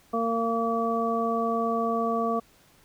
harmonic tone, 229.3 Hz, A#3, 28 cents flat, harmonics 1 / 2 / 3 / 5, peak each -29 / -29 / -29 / -29 dBFS, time 0.13-2.4 s, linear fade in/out 10 ms, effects pink hiss -59 dBFS RMS until 2.84 s

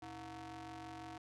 sawtooth ring-modulated tone, 200 Hz, G3, 35 cents sharp, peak -40 dBFS, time 0.02-1.18 s, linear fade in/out 5 ms, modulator 523 Hz, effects low-pass 7000 Hz 12 dB/octave

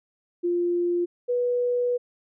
sine tone pair in turn, 349.2 / 489.2 Hz, F4 / B4, 0 / -16 cents, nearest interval tritone, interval 584 cents, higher second, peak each -21 dBFS, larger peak neither, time 0.43-1.06 / 1.28-1.98 s, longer second, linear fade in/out 20 ms, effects none

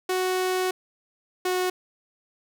sawtooth tone pair in turn, 370 / 366.4 Hz, F#4 / F#4, 0 / -17 cents, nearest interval unison, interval 17 cents, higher first, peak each -19 dBFS, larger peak neither, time 0.09-0.71 / 1.45-1.7 s, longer first, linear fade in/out 5 ms, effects none

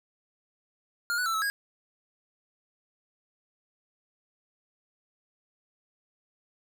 square tone with pitch steps, 1413 / 1480 / 1334 / 1298 / 1640 Hz, F6 / F#6 / E6 / E6 / G#6, +20 / 0 / +20 / -27 / -22 cents, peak -27 dBFS, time 1.1-1.5 s, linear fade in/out 0 ms, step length 80 ms, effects none

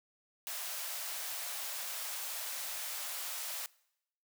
white high-pass noise, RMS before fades -40 dBFS, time 0.47-3.66 s, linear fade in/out 0 ms, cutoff 540 Hz, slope 48 dB/octave, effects noise-tail reverb RT60 0.8 s tail -23 dB re dry

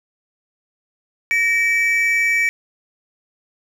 triangle tone pair together, 1864 / 2305 Hz, A#6 / D7, -1 / -33 cents, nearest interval major third, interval 368 cents, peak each -19 / -14 dBFS, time 1.31-2.49 s, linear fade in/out 0 ms, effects none

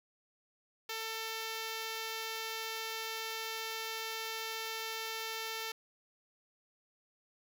5% pulse tone, 446.3 Hz, A4, 25 cents sharp, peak -26 dBFS, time 0.89-5.72 s, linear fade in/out 5 ms, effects none

